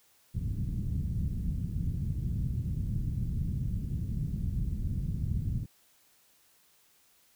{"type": "low-pass noise", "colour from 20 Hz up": "white", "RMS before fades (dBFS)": -32, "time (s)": [0.34, 5.66], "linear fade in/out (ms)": 10, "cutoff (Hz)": 160, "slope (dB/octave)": 24, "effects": ["white hiss -65 dBFS RMS until 7.35 s"]}